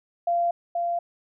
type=tone pair in turn; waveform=sine; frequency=690 / 690 Hz; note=F5 / F5; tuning=-21 / -21 cents; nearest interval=unison; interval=0 cents; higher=neither; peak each=-20 / -23 dBFS; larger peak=first; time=0.27-0.51 / 0.75-0.99 s; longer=neither; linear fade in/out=5 ms; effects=none